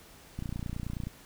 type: click train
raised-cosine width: 5 ms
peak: -23 dBFS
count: 21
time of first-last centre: 0.39-1.07 s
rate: 29.4 Hz
effects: pink hiss -54 dBFS RMS until 1.25 s